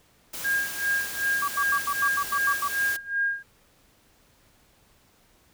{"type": "noise", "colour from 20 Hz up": "white", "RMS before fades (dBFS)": -35, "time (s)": [0.33, 2.97], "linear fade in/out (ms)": 10}
{"type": "tone with tremolo", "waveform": "sine", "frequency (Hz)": 1619, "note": "G#6", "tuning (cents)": -45, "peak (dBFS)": -21, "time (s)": [0.44, 3.43], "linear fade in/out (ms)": 10, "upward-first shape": "sine", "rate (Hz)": 2.6, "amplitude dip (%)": 90}
{"type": "tone bursts", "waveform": "sine", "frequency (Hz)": 1146, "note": "D6", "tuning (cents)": -43, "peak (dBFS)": -23, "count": 9, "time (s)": [1.42, 2.68], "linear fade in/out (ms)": 5, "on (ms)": 60, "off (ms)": 90}
{"effects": ["pink hiss -61 dBFS RMS until 5.53 s"]}